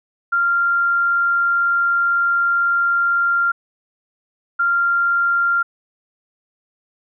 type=tone pair in turn; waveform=sine; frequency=1389 / 1389 Hz; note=F6 / F6; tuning=-10 / -10 cents; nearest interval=unison; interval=0 cents; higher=neither; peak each=-14 dBFS; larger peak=neither; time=0.32-3.52 / 4.59-5.63 s; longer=first; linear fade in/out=10 ms; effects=none